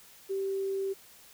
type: tone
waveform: sine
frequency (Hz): 388.7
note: G4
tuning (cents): -15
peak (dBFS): -29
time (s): 0.29-0.94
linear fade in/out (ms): 20
effects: white hiss -55 dBFS RMS until 1.33 s